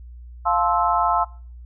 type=chord; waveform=sine; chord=F major seventh; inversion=none; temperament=just; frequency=698.5 / 873.1 / 1047.7 / 1309.6 Hz; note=F5 / A5 / C6 / E6; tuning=0 / -14 / +2 / -12 cents; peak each=-22 dBFS; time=0.45-1.25 s; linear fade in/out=20 ms; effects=noise-tail reverb RT60 0.5 s tail -23 dB re dry + added 60 Hz sine -37 dBFS peak until 1.65 s